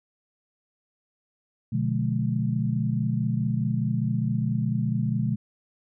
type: chord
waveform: sine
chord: B diminished seventh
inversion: none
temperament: just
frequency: 123.47 / 148.16 / 177.8 / 213.4 Hz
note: B2 / D3 / F3 / Ab3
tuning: 0 / +16 / +31 / +47 cents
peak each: -26 / -29 / -31 / -28 dBFS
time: 1.72-5.36 s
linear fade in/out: 10 ms
effects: none